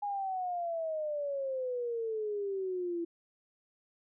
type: exponential sweep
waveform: sine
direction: down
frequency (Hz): 827 to 334.8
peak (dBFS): -32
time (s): 0.02-3.05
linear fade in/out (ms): 10
effects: none